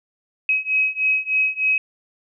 sine beating tone pair, 2544 / 2547.3 Hz, D#7 / D#7, +38 / +40 cents, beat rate 3.3 Hz, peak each -21 / -20 dBFS, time 0.49-1.78 s, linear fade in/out 2 ms, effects none

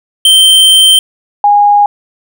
square / sine tone pair in turn, 3121 / 821.2 Hz, G7 / G#5, -8 / -20 cents, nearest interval octave + major seventh, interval 2312 cents, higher first, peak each -3 dBFS, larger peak neither, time 0.25-0.99 / 1.44-1.86 s, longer first, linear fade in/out 2 ms, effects none

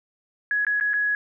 sine tone with dropouts, 1676 Hz, G#6, 15 cents sharp, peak -20 dBFS, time 0.51-1.15 s, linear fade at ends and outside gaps 1 ms, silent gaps 0.649-0.667 / 0.8-0.809 / 0.934-0.939 s, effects none

